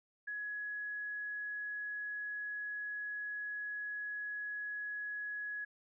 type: tone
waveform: sine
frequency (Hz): 1680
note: G#6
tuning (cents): +19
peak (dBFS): -38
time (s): 0.27-5.65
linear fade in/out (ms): 10
effects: none